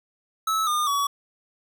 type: tone with pitch steps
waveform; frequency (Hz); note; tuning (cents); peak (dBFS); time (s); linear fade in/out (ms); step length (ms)
square; 1300 / 1212.9 / 1131.7; E6 / D#6 / C#6; -24 / -45 / +35; -22; 0.47-1.07; 5; 200
effects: none